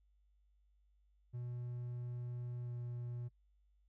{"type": "tone with pitch glide", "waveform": "triangle", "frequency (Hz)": [121.9, 120.92], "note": ["B2", "B2"], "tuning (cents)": [-22, -36], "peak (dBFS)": -39, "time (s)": [1.33, 3.29], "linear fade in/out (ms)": 20, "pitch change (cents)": -14, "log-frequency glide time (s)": [2.64, 2.69], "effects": ["noise-tail reverb RT60 0.1 s tail -21 dB re dry", "added 50 Hz sine -69 dBFS peak until 3.88 s"]}